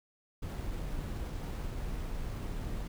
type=noise with sample-and-hold; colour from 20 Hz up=brown; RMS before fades=-37 dBFS; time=0.42-2.88 s; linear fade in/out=10 ms; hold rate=11025 Hz; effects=none